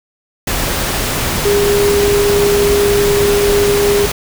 sine tone in noise, 407 Hz, G#4, 35 cents flat, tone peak -10 dBFS, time 1.45-4.06 s, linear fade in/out 5 ms, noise pink, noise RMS -17 dBFS, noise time 0.47-4.12 s, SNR +4 dB, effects none

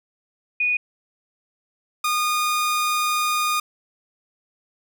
sine / sawtooth tone pair in turn, 2468 / 1224.4 Hz, D#7 / D#6, -15 / -28 cents, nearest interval octave, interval 1213 cents, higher first, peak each -18 / -16 dBFS, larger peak second, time 0.6-0.77 / 2.04-3.6 s, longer second, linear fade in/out 5 ms, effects none

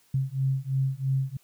sine beating tone pair, 132.6 / 135.6 Hz, C3 / C#3, +23 / -38 cents, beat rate 3 Hz, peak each -27 dBFS, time 0.14-1.37 s, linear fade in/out 5 ms, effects white hiss -63 dBFS RMS until 1.43 s

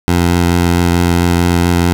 15% pulse tone with vibrato, 86.9 Hz, F2, 8 cents flat, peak -3 dBFS, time 0.08-1.93 s, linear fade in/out 0 ms, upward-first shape sine, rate 4.5 Hz, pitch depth 14 cents each way, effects none

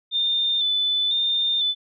sine tone with vibrato, 3559 Hz, A7, 19 cents sharp, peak -19 dBFS, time 0.11-1.75 s, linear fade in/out 50 ms, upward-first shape square, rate 1 Hz, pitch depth 28 cents each way, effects none

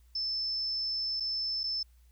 sine tone with dropouts, 5274 Hz, E8, in tune, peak -30 dBFS, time 0.15-1.83 s, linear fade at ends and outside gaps 5 ms, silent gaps 1.2-1.204 / 1.634-1.638 s, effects added 60 Hz sine -57 dBFS peak until 2.11 s + white hiss -72 dBFS RMS until 2.11 s

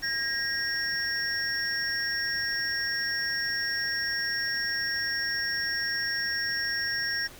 triangle tone cluster, 1626 / 1875 / 5500 Hz, G#6 / A#6 / F8, -37 / +10 / -27 cents, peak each -30 dBFS, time 0.02-7.28 s, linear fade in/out 20 ms, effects pink hiss -48 dBFS RMS until 7.39 s

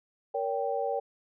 sine chord, G diminished, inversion first, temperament equal with one note detuned, 466.2 / 565 / 784 Hz, Bb4 / Db5 / G5, 0 / +33 / 0 cents, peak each -32 dBFS, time 0.34-1 s, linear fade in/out 10 ms, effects none

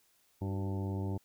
harmonic tone with a mistuned harmonic, 98 Hz, G2, in tune, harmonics 1 / 2 / 3 / 4 / 5 / 6 / 7 / 8 / 9, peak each -34 / -40 / -42 / -44 / -51 / -52 / -54 / -55 / -50 dBFS, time 0.41-1.18 s, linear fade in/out 10 ms, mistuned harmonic 4, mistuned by -59 cents, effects white hiss -70 dBFS RMS until 1.24 s

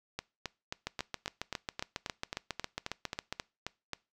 two click trains, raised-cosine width 0.2 ms, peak -18 / -17 dBFS, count 15 / 19, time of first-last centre 0.19-3.933 / 0.87-3.326 s, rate 3.74 / 7.33 Hz, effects noise-tail reverb RT60 0.3 s tail -23 dB re dry

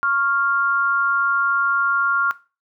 sine tone pair together, 1106.9 / 1396.9 Hz, C#6 / F6, -3 / 0 cents, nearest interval major third, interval 403 cents, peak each -22 / -18 dBFS, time 0.03-2.31 s, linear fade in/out 0 ms, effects noise-tail reverb RT60 0.3 s tail -17 dB re dry

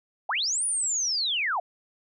sine linear two-way sweep, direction up then down, 627 to 9720 to 627 Hz, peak -24 dBFS, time 0.29-1.6 s, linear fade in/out 5 ms, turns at 0.65 s, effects none

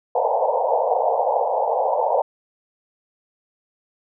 pink band-pass noise, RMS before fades -20 dBFS, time 0.15-2.22 s, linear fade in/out 5 ms, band 470 to 940 Hz, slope 96 dB/octave, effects none

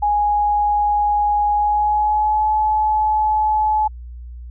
sine tone with pitch glide, 830 to 856.8 Hz, G#5 to A5, -1 to -46 cents, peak -14 dBFS, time 0.02-3.88 s, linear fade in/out 10 ms, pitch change +55 cents, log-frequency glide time 1.53-2.49 s, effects added 60 Hz sine -31 dBFS peak until 4.5 s

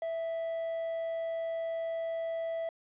triangle tone with quantisation, 659.3 Hz, E5, in tune, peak -30 dBFS, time 0.02-2.69 s, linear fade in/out 2 ms, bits 10, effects resampled to 8000 Hz

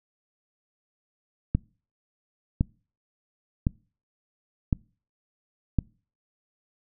click train, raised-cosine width 5 ms, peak -9 dBFS, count 5, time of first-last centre 1.55-5.787 s, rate 0.944 Hz, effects noise-tail reverb RT60 0.4 s tail -26 dB re dry

